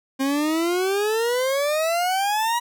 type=exponential sweep; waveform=40% pulse; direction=up; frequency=264.9 to 968 Hz; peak=-19 dBFS; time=0.19-2.6 s; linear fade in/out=20 ms; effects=none